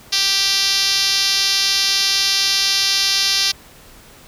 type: tone with band-pass filter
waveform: 5% pulse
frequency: 392 Hz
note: G4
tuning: in tune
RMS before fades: -17 dBFS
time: 0.12-3.52 s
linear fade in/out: 10 ms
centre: 5200 Hz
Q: 2
effects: pink hiss -44 dBFS RMS until 4.27 s